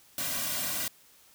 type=noise with comb filter; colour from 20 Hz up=white; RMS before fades=-32 dBFS; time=0.18-0.88 s; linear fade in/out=2 ms; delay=2.3 ms; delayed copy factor=-0.9; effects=white hiss -59 dBFS RMS until 1.34 s